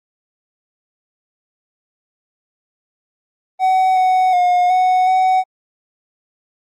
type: tone with pitch steps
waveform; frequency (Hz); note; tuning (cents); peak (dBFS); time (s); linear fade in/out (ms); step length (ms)
triangle; 752 / 744 / 717 / 739 / 749; F#5 / F#5 / F5 / F#5 / F#5; +28 / +9 / +45 / -2 / +21; -9; 3.59-5.44; 50; 370
effects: Opus 24 kbps